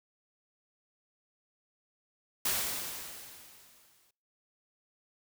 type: noise with exponential decay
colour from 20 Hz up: white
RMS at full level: -29 dBFS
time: 2.45-4.11 s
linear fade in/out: 5 ms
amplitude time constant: 360 ms
effects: noise-tail reverb RT60 0.6 s tail -26 dB re dry